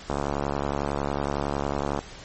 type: click train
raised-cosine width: 1 ms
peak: -12 dBFS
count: 135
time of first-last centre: 0.1-1.99 s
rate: 70.9 Hz
effects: pink hiss -43 dBFS RMS until 2.24 s + MP3 32 kbps